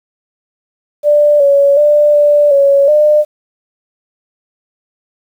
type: tone with pitch steps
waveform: sine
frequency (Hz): 590 / 562 / 592 / 587 / 558 / 601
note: D5 / C#5 / D5 / D5 / C#5 / D5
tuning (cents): +8 / +24 / +14 / -1 / +11 / +40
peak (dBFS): -5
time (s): 1.03-3.25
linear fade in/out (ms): 50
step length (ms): 370
effects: 7-bit